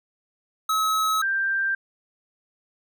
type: tone pair in turn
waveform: square / sine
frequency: 1285 / 1578.3 Hz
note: E6 / G6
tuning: -45 / +11 cents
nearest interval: major third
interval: 356 cents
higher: second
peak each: -21 dBFS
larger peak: neither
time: 0.69-1.22 / 1.22-1.75 s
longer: neither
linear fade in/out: 5 ms
effects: none